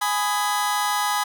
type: chord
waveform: sawtooth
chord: G# minor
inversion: none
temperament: just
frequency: 830.6 / 996.7 / 1245.9 Hz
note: G#5 / B5 / D#6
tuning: 0 / +16 / +2 cents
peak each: -20 / -22 / -22 dBFS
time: 0.01-1.24 s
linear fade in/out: 10 ms
effects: none